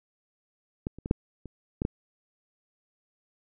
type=clicks; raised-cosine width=3 ms; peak=-17 / -30 / -21 / -8 / -28 / -14 / -13 dBFS; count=7; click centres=0.869 / 0.986 / 1.059 / 1.111 / 1.457 / 1.819 / 1.851 s; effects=none